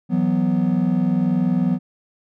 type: chord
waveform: triangle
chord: E suspended second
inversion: none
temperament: equal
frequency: 164.81 / 185 / 246.9 Hz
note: E3 / F#3 / B3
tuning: 0 / 0 / 0 cents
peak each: -20 / -17 / -18 dBFS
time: 0.09-1.79 s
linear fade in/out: 50 ms
effects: tanh soft clip ceiling -8 dBFS

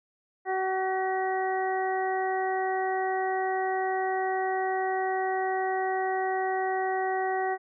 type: harmonic tone with a mistuned harmonic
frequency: 377.6 Hz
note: F#4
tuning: 35 cents sharp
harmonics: 1 / 2 / 3 / 4 / 5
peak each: -30 / -28 / -40 / -40 / -35 dBFS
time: 0.45-7.58 s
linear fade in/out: 50 ms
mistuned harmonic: 5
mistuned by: +16 cents
effects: none

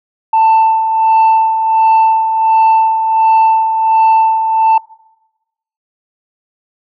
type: tone with tremolo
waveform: sine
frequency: 888 Hz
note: A5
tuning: 16 cents sharp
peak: -3 dBFS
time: 0.33-4.78 s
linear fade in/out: 5 ms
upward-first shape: sine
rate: 1.4 Hz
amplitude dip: 60%
effects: noise-tail reverb RT60 1.0 s tail -22 dB re dry + tanh soft clip ceiling -4 dBFS

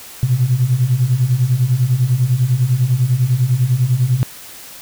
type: beating tone pair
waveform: sine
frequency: 119.2 / 129.2 Hz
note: A#2 / C3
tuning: +39 / -21 cents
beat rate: 10 Hz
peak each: -16 / -13 dBFS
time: 0.23-4.23 s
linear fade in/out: 0 ms
effects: tanh soft clip ceiling -4 dBFS + white hiss -36 dBFS RMS until 4.81 s

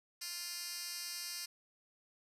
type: tone with high-pass filter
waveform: 10% pulse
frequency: 349.2 Hz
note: F4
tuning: in tune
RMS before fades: -43 dBFS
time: 0.21-1.46 s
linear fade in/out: 10 ms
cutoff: 4400 Hz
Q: 1.2
effects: resampled to 32000 Hz + 11-bit

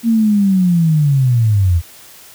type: linear sweep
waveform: sine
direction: down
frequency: 233.9 to 80.1 Hz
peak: -9 dBFS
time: 0.03-1.82 s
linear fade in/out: 50 ms
effects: white hiss -40 dBFS RMS until 2.34 s

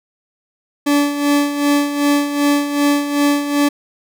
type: tone with tremolo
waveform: 40% pulse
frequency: 288.3 Hz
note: D4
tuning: 32 cents flat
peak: -10 dBFS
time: 0.86-3.69 s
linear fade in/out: 10 ms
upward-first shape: sine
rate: 2.6 Hz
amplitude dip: 65%
effects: none

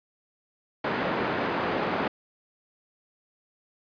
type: band-pass noise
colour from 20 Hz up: pink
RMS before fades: -28 dBFS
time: 0.84-2.08 s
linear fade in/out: 5 ms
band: 230 to 1800 Hz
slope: 12 dB/octave
effects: resampled to 11025 Hz

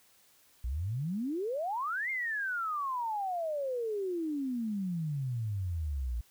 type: exponential two-way sweep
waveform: sine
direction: up then down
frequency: 56 to 2146 to 56 Hz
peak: -31 dBFS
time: 0.64-6.21 s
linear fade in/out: 5 ms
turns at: 2.1 s
effects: white hiss -64 dBFS RMS until 6.3 s

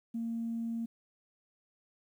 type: tone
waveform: sine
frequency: 230 Hz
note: A#3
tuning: 23 cents flat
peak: -32 dBFS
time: 0.14-0.86 s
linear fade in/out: 10 ms
effects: tanh soft clip ceiling -28 dBFS + 11-bit

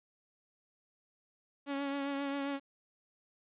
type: tone with vibrato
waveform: sawtooth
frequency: 279.4 Hz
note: C#4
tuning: 14 cents sharp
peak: -30 dBFS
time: 1.66-2.6 s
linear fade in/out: 50 ms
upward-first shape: triangle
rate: 7.5 Hz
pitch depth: 31 cents each way
effects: resampled to 8000 Hz + 11-bit

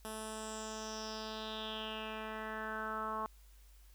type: tone with low-pass filter sweep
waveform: 10% pulse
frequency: 218.2 Hz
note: A3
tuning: 14 cents flat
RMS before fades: -42 dBFS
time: 0.05-3.26 s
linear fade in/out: 0 ms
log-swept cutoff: 11000 to 1100 Hz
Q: 5.1
effects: added 50 Hz sine -57 dBFS peak until 3.94 s + white hiss -68 dBFS RMS until 3.94 s

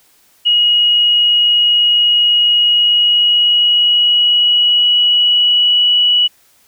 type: tone with pitch glide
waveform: sine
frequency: 2894 to 2938 Hz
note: F#7 to F#7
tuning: -39 to -13 cents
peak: -8 dBFS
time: 0.45-6.28 s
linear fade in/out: 20 ms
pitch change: +26 cents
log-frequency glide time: 2.61-5.89 s
effects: white hiss -52 dBFS RMS until 6.67 s

